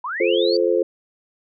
sine linear sweep, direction up, 911 to 4672 Hz, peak -24 dBFS, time 0.04-0.57 s, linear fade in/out 5 ms
sine chord, F major, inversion none, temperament just, 349.2 / 436.5 / 523.8 Hz, F4 / A4 / C5, 0 / -14 / +2 cents, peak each -20 dBFS, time 0.2-0.83 s, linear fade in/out 5 ms
effects none

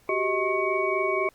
sine tone cluster, 372.4 / 396.3 / 632 / 1088 / 2252 Hz, F#4 / G4 / D#5 / C#6 / C#7, +11 / +19 / +27 / -33 / +27 cents, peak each -29 dBFS, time 0.09-1.29 s, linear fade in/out 2 ms, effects pink hiss -60 dBFS RMS until 1.34 s + Opus 48 kbps

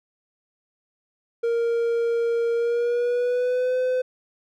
triangle tone with pitch glide, 466.2 to 508.4 Hz, A#4 to C5, 0 to -50 cents, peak -18 dBFS, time 1.43-4.02 s, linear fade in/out 10 ms, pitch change +150 cents, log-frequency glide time 2.54-3.77 s, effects none

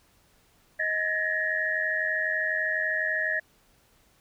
sine tone cluster, 629 / 1696 / 1784 / 1876 Hz, D#5 / G#6 / A6 / A#6, +19 / +36 / +23 / +11 cents, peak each -34 / -29 / -34 / -28 dBFS, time 0.79-3.4 s, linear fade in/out 10 ms, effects pink hiss -63 dBFS RMS until 4.2 s

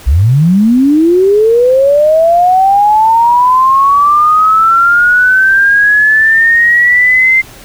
sine linear sweep, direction up, 56.3 to 2093 Hz, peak -4 dBFS, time 0.06-7.42 s, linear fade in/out 20 ms, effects pink hiss -34 dBFS RMS until 7.64 s

